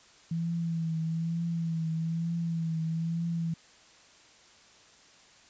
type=tone with vibrato; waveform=sine; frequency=164.81 Hz; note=E3; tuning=in tune; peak=-28 dBFS; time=0.31-3.54 s; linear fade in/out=5 ms; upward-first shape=triangle; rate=1.1 Hz; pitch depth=46 cents each way; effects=white hiss -57 dBFS RMS until 5.49 s + resampled to 16000 Hz